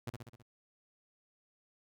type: tone with echo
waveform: sawtooth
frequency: 118.7 Hz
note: A#2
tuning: 32 cents sharp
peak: -33 dBFS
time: 0.07-0.1 s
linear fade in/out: 5 ms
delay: 65 ms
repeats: 5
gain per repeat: -4 dB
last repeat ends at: 0.425 s
effects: none